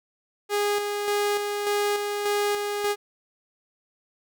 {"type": "tone with tremolo", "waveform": "sawtooth", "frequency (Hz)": 411.2, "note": "G#4", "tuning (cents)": -17, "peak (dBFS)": -18, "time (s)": [0.49, 2.96], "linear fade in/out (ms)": 50, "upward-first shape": "square", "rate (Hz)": 1.7, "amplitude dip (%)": 40, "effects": []}